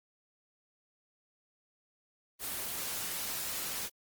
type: noise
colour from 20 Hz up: white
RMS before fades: -37 dBFS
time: 2.39-3.9 s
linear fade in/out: 50 ms
effects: Opus 24 kbps